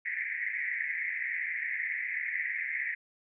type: band-pass noise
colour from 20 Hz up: pink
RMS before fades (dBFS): -34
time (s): 0.05-2.95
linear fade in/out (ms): 10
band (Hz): 1800 to 2200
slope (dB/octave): 96
effects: none